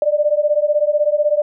sine beating tone pair, 587.3 / 603.3 Hz, D5 / D5, 0 / +46 cents, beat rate 16 Hz, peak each -16 dBFS, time 0.02-1.42 s, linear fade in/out 2 ms, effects none

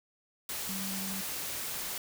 sine tone in noise, 192.3 Hz, G3, 33 cents flat, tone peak -38 dBFS, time 0.69-1.21 s, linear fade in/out 2 ms, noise white, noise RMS -37 dBFS, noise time 0.49-1.98 s, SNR -4 dB, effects none

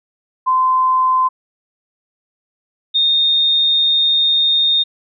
sine tone pair in turn, 1031 / 3674 Hz, C6 / A#7, -26 / -26 cents, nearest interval octave + minor seventh, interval 2200 cents, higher second, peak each -11 dBFS, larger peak neither, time 0.46-1.29 / 2.94-4.84 s, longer second, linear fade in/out 20 ms, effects none

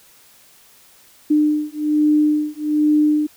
sine beating tone pair, 300.6 / 301.8 Hz, D4 / D4, +40 / +47 cents, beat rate 1.2 Hz, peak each -17 dBFS, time 1.3-3.27 s, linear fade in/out 10 ms, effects white hiss -50 dBFS RMS until 3.36 s

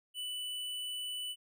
triangle tone with hard clipping, 2979 Hz, F#7, 11 cents sharp, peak -38 dBFS, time 0.14-1.36 s, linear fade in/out 50 ms, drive 18 dB, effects none

